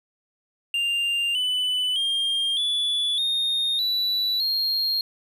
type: tone with pitch steps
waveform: triangle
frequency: 2794 / 2995 / 3209 / 3440 / 3687 / 3951 / 4235 Hz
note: F7 / F#7 / G7 / A7 / A#7 / B7 / C8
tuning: 0 / +20 / +40 / -40 / -20 / 0 / +20 cents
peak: -20 dBFS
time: 0.74-5.01 s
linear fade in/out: 2 ms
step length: 610 ms
effects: none